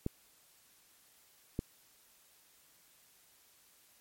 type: clicks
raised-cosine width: 3 ms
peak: -20 dBFS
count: 2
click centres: 0.064 / 1.591 s
effects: white hiss -65 dBFS RMS until 4 s + MP3 64 kbps